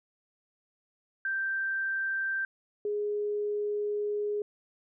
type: tone pair in turn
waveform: sine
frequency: 1568 / 415.3 Hz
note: G6 / G#4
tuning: 0 / 0 cents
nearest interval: octave + major seventh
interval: 2300 cents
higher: first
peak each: -28 / -28 dBFS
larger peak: neither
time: 1.25-2.45 / 2.85-4.42 s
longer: second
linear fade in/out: 2 ms
effects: none